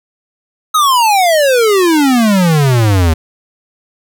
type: exponential sweep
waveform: square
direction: down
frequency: 1289 to 77.78 Hz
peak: -8 dBFS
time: 0.74-3.14 s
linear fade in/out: 10 ms
effects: none